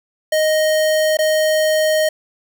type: tone with dropouts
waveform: square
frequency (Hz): 622.3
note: D#5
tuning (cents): 0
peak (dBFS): -14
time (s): 0.32-2.09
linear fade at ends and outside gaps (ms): 5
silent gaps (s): 1.171-1.188
effects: none